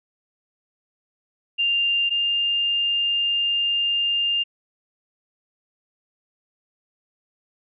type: tone pair in turn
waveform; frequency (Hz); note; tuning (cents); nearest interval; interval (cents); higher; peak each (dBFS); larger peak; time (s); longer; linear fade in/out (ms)
sine; 2794 / 2805; F7 / F7; 0 / +7; unison; 7; second; -18 / -19; first; 1.58-2.1 / 2.1-4.44; second; 20
effects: none